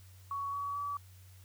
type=tone with pitch steps; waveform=sine; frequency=1119 / 1132.7 / 1146.5 Hz; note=C#6 / C#6 / D6; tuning=+16 / +37 / -42 cents; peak=-34 dBFS; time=0.31-0.97 s; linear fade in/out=2 ms; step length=220 ms; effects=added 93 Hz sine -53 dBFS peak until 1.44 s + white hiss -63 dBFS RMS until 1.44 s